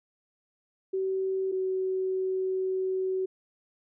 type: tone pair in turn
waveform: sine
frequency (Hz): 381.2 / 376.4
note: G4 / F#4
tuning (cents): -48 / +30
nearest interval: unison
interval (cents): 22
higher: first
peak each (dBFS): -26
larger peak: neither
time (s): 0.93-1.52 / 1.52-3.26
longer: second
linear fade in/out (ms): 10
effects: none